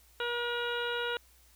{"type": "harmonic tone", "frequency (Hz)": 478.2, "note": "A#4", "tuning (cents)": 44, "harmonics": [1, 2, 3, 4, 5, 6, 7, 8], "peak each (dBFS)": [-35, -40, -35, -47, -47, -40, -47, -43], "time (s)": [0.2, 1.17], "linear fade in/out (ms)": 2, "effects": ["added 60 Hz sine -62 dBFS peak until 1.55 s", "white hiss -63 dBFS RMS until 1.55 s"]}